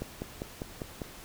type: click train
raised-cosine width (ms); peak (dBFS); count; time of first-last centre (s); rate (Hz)
2; -21; 6; 0.02-1.018; 5.01
effects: pink hiss -48 dBFS RMS until 1.24 s